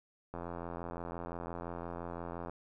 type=click train; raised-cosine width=1 ms; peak=-27 dBFS; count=186; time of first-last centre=0.34-2.496 s; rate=85.8 Hz; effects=none